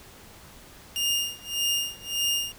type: tone with tremolo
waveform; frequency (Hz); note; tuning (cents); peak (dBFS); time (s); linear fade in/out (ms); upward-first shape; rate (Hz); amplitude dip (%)
sawtooth; 2824; F7; +19; -19; 0.96-2.52; 0; sine; 1.7; 95
effects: pink hiss -49 dBFS RMS until 2.58 s